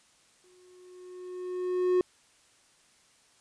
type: tone with exponential growth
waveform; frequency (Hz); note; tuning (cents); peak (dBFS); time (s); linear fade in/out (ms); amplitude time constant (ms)
triangle; 363.6; F#4; -30; -18; 0.44-2.01; 1; 340
effects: white hiss -63 dBFS RMS until 3.4 s + resampled to 22050 Hz